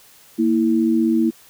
sine tone pair together, 231 / 326.7 Hz, A#3 / E4, -16 / -15 cents, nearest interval tritone, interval 601 cents, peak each -17 dBFS, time 0.38-1.31 s, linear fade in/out 20 ms, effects white hiss -49 dBFS RMS until 1.49 s

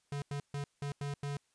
square tone bursts at uneven times, 142.7 Hz, D3, 49 cents flat, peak -36 dBFS, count 6, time 0.12-0.22 / 0.31-0.4 / 0.54-0.64 / 0.82-0.92 / 1.01-1.14 / 1.23-1.37 s, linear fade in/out 2 ms, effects white hiss -75 dBFS RMS until 1.54 s + resampled to 22050 Hz

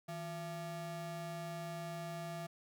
square ring-modulated tone, 257.6 Hz, C4, 27 cents flat, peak -39 dBFS, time 0.08-2.47 s, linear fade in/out 10 ms, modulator 419 Hz, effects none

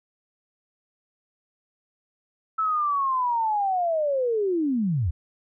sine linear sweep, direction down, 1317 to 70.5 Hz, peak -21 dBFS, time 2.58-5.11 s, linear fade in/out 10 ms, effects none

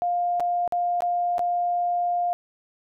sine tone with dropouts, 704 Hz, F5, 14 cents sharp, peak -21 dBFS, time 0.02-2.33 s, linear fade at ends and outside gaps 0 ms, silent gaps 0.398-0.404 / 0.677-0.723 / 1.006-1.021 / 1.382-1.393 s, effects none

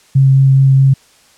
sine tone with vibrato, 134.9 Hz, C#3, 47 cents flat, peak -5 dBFS, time 0.15-0.94 s, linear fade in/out 10 ms, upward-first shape triangle, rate 4.7 Hz, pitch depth 10 cents each way, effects white hiss -48 dBFS RMS until 1.37 s + low-pass 9000 Hz 12 dB/octave

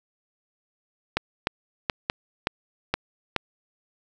clicks, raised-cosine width 0.3 ms, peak -6 dBFS, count 7, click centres 1.17 / 1.471 / 1.898 / 2.099 / 2.471 / 2.94 / 3.363 s, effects 8-bit

